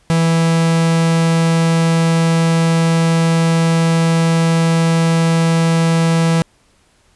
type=tone; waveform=45% pulse; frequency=164.81 Hz; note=E3; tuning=in tune; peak=-11 dBFS; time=0.1-6.42 s; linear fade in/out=0 ms; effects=pink hiss -55 dBFS RMS until 7.15 s + resampled to 24000 Hz